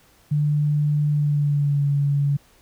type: tone with pitch glide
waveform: sine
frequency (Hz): 148.2 to 142.25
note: D3 to C#3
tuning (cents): +16 to +45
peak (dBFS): -17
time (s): 0.31-2.37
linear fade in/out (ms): 10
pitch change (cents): -71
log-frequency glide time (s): 1.1-1.85
effects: pink hiss -56 dBFS RMS until 2.61 s